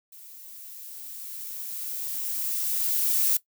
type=noise with level ramp; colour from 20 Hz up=violet; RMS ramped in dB=-47 to -22 dBFS; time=0.12-3.37 s; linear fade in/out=5 ms; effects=noise-tail reverb RT60 0.1 s tail -17 dB re dry